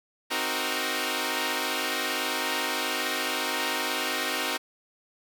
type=chord; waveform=5% pulse; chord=C half-diminished seventh; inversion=none; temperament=equal; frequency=261.6 / 311.1 / 370 / 466.2 Hz; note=C4 / Eb4 / Gb4 / Bb4; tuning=0 / 0 / 0 / 0 cents; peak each=-21 dBFS; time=0.3-4.58 s; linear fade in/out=20 ms; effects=none